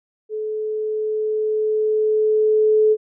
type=tone with level ramp; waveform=sine; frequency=430.9 Hz; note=A4; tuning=36 cents flat; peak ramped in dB=-23 to -11 dBFS; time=0.29-2.97 s; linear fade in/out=50 ms; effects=none